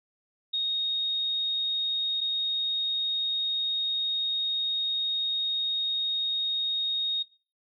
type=tone pair in turn; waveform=sine; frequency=3729 / 3729 Hz; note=A#7 / A#7; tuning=0 / 0 cents; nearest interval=unison; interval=0 cents; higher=neither; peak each=-25 dBFS; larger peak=neither; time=0.53-2.21 / 2.21-7.23 s; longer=second; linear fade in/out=10 ms; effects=noise-tail reverb RT60 0.4 s tail -22 dB re dry